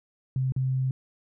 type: tone with dropouts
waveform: sine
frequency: 130.81 Hz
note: C3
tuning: in tune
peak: -23 dBFS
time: 0.36-0.91 s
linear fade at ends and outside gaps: 2 ms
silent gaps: 0.522-0.563 s
effects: none